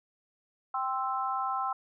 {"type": "chord", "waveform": "sine", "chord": "C major", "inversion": "second", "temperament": "equal", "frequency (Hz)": [784, 1046.5, 1318.5], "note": ["G5", "C6", "E6"], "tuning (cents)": [0, 0, 0], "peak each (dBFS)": -33, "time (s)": [0.74, 1.73], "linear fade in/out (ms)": 5, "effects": []}